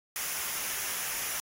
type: noise with comb filter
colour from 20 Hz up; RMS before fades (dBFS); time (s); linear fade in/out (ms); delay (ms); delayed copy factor
white; -34; 0.16-1.4; 0; 0.24; -0.5
effects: AAC 48 kbps